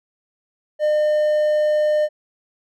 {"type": "tone", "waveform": "triangle", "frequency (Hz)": 605, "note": "D#5", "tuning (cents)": -49, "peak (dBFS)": -13, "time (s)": [0.79, 2.09], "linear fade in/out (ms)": 50, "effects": []}